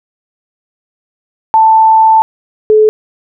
sine tone pair in turn, 884 / 430.2 Hz, A5 / A4, +8 / -39 cents, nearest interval octave, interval 1247 cents, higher first, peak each -3 dBFS, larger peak neither, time 1.54-2.22 / 2.7-2.89 s, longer first, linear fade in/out 0 ms, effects none

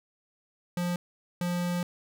square tone pair in turn, 176 / 176 Hz, F3 / F3, +14 / +14 cents, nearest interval unison, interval 0 cents, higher neither, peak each -28 dBFS, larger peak neither, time 0.77-0.96 / 1.41-1.83 s, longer second, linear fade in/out 2 ms, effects none

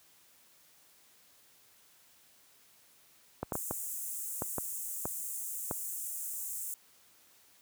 clicks, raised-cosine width 1 ms, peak -19 dBFS, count 8, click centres 3.43 / 3.522 / 3.554 / 3.71 / 4.421 / 4.583 / 5.055 / 5.711 s
pink high-pass noise, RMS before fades -39 dBFS, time 3.53-6.74 s, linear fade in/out 0 ms, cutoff 7100 Hz, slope 48 dB/octave
effects white hiss -63 dBFS RMS until 7.61 s + high-pass 60 Hz 12 dB/octave

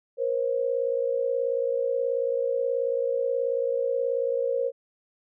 sine tone pair together, 477.5 / 536 Hz, A#4 / C5, +42 / +42 cents, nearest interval major second, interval 200 cents, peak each -26 dBFS, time 0.17-4.72 s, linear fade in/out 50 ms, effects none

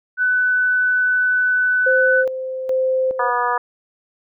sine tone, 1498 Hz, F#6, 21 cents sharp, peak -14 dBFS, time 0.17-2.25 s, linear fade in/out 50 ms
sine tone with tremolo, 520 Hz, C5, 11 cents flat, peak -15 dBFS, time 1.86-3.3 s, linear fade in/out 10 ms, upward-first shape square, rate 1.2 Hz, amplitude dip 60%
harmonic tone, 243.6 Hz, B3, 24 cents flat, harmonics 2 / 3 / 4 / 5 / 6 / 7, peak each -26 / -25 / -20 / -22 / -29 / -27 dBFS, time 3.19-3.58 s, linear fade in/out 5 ms
effects none

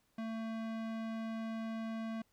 square tone with low-pass filter, 224 Hz, A3, 31 cents sharp, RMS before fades -40 dBFS, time 0.18-2.22 s, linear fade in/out 5 ms, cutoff 3200 Hz, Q 0.55, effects pink hiss -75 dBFS RMS until 2.32 s

